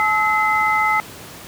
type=tone cluster; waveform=sine; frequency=860 / 1293 / 2050 Hz; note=A5 / E6 / C7; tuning=-40 / -34 / -36 cents; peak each=-19 dBFS; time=0-1 s; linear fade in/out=0 ms; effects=pink hiss -37 dBFS RMS until 1.47 s + high-pass 80 Hz 12 dB/octave